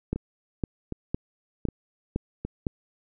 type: two click trains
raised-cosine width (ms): 3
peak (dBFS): -13 / -18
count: 6 / 4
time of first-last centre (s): 0.13-2.668 / 0.16-2.45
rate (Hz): 1.97 / 1.31
effects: none